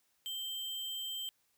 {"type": "tone with sample-and-hold", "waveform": "sine", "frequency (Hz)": 3135, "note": "G7", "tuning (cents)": -1, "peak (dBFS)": -37, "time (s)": [0.26, 1.29], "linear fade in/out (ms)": 0, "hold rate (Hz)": 11025, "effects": ["white hiss -75 dBFS RMS until 1.57 s"]}